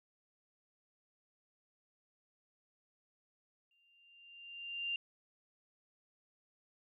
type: tone with exponential growth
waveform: sine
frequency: 2788 Hz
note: F7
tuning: 4 cents flat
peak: -33 dBFS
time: 3.71-4.96 s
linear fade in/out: 2 ms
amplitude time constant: 270 ms
effects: none